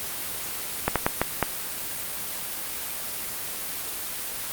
slowing click train, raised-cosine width 0.5 ms, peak -4 dBFS, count 5, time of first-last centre 0.88-1.427 s, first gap 77 ms, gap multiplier 1.4, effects white hiss -32 dBFS RMS until 4.52 s + Opus 32 kbps

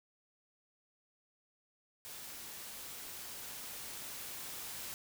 white noise with level ramp, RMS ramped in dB -48 to -44 dBFS, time 2.05-4.94 s, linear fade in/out 0 ms, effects none

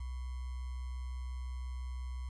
sine tone with sample-and-hold, 62.9 Hz, B1, 32 cents sharp, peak -37 dBFS, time 0-2.29 s, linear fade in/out 5 ms, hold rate 1050 Hz, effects resampled to 24000 Hz

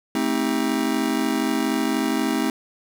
square chord, A half-diminished seventh, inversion none, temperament just, 220 / 264 / 316.8 / 396 Hz, A3 / C4 / Eb4 / G4, 0 / +16 / +31 / +18 cents, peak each -27 / -25 / -26 / -31 dBFS, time 0.15-2.5 s, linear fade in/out 2 ms, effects none

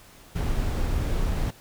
brown noise, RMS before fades -25 dBFS, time 0.35-1.51 s, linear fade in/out 10 ms, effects pink hiss -51 dBFS RMS until 1.6 s

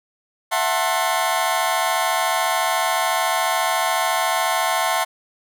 sawtooth chord, F# half-diminished seventh, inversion third, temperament just, 666 / 740 / 888 / 1065.6 Hz, E5 / F#5 / A5 / C6, +18 / 0 / +16 / +31 cents, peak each -20 dBFS, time 0.51-5.05 s, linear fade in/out 20 ms, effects none

